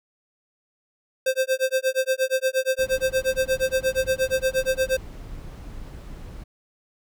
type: tone with tremolo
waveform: square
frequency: 523.3 Hz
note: C5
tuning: in tune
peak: -18 dBFS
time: 1.26-4.97 s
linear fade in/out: 5 ms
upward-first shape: sine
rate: 8.5 Hz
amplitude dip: 100%
type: noise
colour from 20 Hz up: brown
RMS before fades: -38 dBFS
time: 2.78-6.44 s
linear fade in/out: 10 ms
effects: none